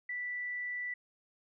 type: tone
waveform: sine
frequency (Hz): 1970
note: B6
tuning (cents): -5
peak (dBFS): -35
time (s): 0.09-0.94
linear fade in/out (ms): 5
effects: none